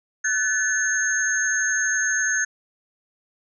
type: tone cluster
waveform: sine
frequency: 1508 / 1737 / 6440 Hz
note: F#6 / A6 / G8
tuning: +32 / -23 / +46 cents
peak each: -24 dBFS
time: 0.24-2.45 s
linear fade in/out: 10 ms
effects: none